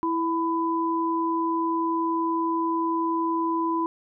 sine tone pair together, 329.6 / 999.7 Hz, E4 / B5, 0 / +21 cents, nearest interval octave + perfect fifth, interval 1921 cents, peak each -25 / -25 dBFS, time 0.03-3.86 s, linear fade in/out 0 ms, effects none

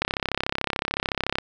click train, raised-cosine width 0.3 ms, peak -7 dBFS, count 47, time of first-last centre 0.02-1.385 s, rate 33.7 Hz, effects none

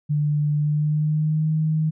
sine tone with pitch glide, 148.4 to 156.5 Hz, D3 to D#3, +18 to +10 cents, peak -18 dBFS, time 0.09-1.91 s, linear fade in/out 20 ms, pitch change +92 cents, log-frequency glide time 0.57-1.51 s, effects none

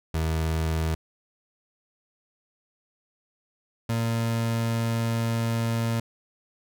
30% pulse tone pair in turn, 80.3 / 115.05 Hz, E2 / A#2, -45 / -22 cents, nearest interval tritone, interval 623 cents, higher second, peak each -21 dBFS, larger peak neither, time 0.14-0.95 / 3.89-6 s, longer second, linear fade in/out 5 ms, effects none

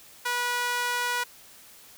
sawtooth tone with high-pass filter, 487.5 Hz, B4, 23 cents flat, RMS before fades -28 dBFS, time 0.25-1.24 s, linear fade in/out 10 ms, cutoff 1200 Hz, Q 1.6, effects white hiss -51 dBFS RMS until 1.97 s

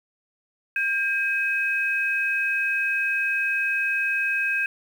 sine tone pair together, 1600 / 2540 Hz, G6 / D#7, +35 / +35 cents, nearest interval minor sixth, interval 800 cents, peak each -24 dBFS, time 0.76-4.66 s, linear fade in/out 2 ms, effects 8-bit

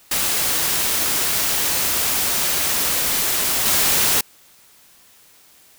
white noise with level steps, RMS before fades -20 / -17 dBFS, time 0.11-4.21 s, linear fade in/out 5 ms, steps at 3.65 s, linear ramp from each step 10 ms, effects white hiss -51 dBFS RMS until 5.78 s

